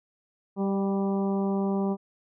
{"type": "harmonic tone with a mistuned harmonic", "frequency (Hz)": 196, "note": "G3", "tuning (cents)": 0, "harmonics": [1, 2, 3, 4, 5, 6], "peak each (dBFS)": [-25, -30, -37, -37, -40, -45], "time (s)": [0.56, 1.97], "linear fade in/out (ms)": 50, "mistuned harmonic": 3, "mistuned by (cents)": 20, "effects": []}